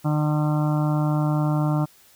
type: harmonic tone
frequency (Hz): 151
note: D3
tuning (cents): +48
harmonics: 1 / 2 / 4 / 5 / 6 / 7 / 8 / 9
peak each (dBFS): -20 / -26 / -32 / -34 / -36 / -37 / -38 / -39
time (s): 0.04-1.86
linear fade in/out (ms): 20
effects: white hiss -54 dBFS RMS until 2.15 s